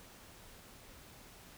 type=silence; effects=pink hiss -56 dBFS RMS until 1.57 s